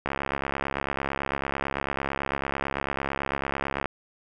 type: click train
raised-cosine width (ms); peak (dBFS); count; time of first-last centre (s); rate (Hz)
0.5; -12; 263; 0.06-3.857; 69
effects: none